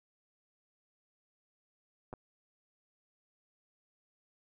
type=clicks; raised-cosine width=1 ms; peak=-30 dBFS; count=2; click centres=2.129 / 2.137 s; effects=none

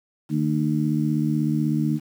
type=harmonic tone; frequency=76.2 Hz; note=D#2; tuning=36 cents flat; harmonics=2 / 3 / 4; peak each=-23 / -24 / -25 dBFS; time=0.29-2 s; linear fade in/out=50 ms; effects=8-bit

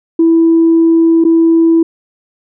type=tone with dropouts; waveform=sine; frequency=329.6 Hz; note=E4; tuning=in tune; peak=-4 dBFS; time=0.19-1.83 s; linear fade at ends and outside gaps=5 ms; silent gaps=1.241-1.249 s; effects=tanh soft clip ceiling -1 dBFS

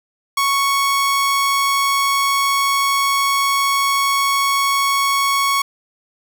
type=tone; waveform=sawtooth; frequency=1108.7 Hz; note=C#6; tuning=in tune; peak=-11 dBFS; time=0.37-5.62 s; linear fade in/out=5 ms; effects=none

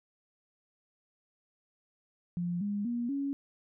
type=tone with pitch steps; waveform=sine; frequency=174.61 / 204.1 / 238.5 / 278.8 Hz; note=F3 / G#3 / A#3 / C#4; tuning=0 / -30 / +40 / +10 cents; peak=-30 dBFS; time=2.37-3.33 s; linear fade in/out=0 ms; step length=240 ms; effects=none

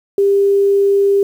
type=tone; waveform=sine; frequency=398.2 Hz; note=G4; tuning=27 cents sharp; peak=-9 dBFS; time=0.18-1.23 s; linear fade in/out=2 ms; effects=7-bit

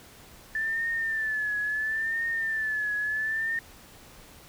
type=tone with vibrato; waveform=sine; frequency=1760 Hz; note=A6; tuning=in tune; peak=-26 dBFS; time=0.55-3.59 s; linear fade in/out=2 ms; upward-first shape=triangle; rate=0.73 Hz; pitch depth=83 cents each way; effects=pink hiss -51 dBFS RMS until 4.48 s

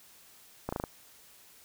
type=slowing click train; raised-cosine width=1 ms; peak=-18 dBFS; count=5; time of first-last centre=0.69-0.839 s; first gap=35 ms; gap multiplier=1.04; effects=white hiss -57 dBFS RMS until 1.64 s

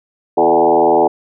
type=tone with frequency modulation; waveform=sine; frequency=593 Hz; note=D5; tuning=17 cents sharp; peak=-8 dBFS; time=0.37-1.08 s; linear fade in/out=10 ms; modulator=80.1 Hz; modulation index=3.4; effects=none

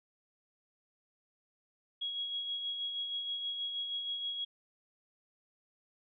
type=tone with tremolo; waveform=sine; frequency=3315 Hz; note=G#7; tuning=4 cents flat; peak=-33 dBFS; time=2.01-4.45 s; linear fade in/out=10 ms; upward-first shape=sine; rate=6.3 Hz; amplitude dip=40%; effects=none

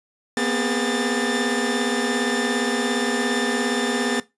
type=tone cluster; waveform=sawtooth; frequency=237.7 / 255 / 409.3 / 1784 Hz; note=A#3 / C4 / G#4 / A6; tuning=+34 / -44 / -25 / +23 cents; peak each=-21 / -23 / -23 / -23 dBFS; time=0.37-4.2 s; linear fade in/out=2 ms; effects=noise-tail reverb RT60 0.2 s tail -18 dB re dry + resampled to 24000 Hz

